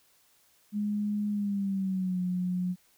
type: tone with pitch glide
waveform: sine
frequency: 207.7 to 180.81 Hz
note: G#3 to F#3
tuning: 0 to -40 cents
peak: -27 dBFS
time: 0.72-2.76 s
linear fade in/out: 50 ms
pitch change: -240 cents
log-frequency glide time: 1.3-2.21 s
effects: white hiss -65 dBFS RMS until 2.97 s